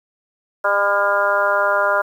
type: harmonic tone with a mistuned harmonic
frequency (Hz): 201.3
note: G3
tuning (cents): +46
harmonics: 2 / 3 / 4 / 5 / 6 / 7 / 8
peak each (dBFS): -30 / -19 / -28 / -21 / -24 / -19 / -29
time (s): 0.64-2.02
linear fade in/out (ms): 10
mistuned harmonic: 8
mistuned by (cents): +27
effects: 8-bit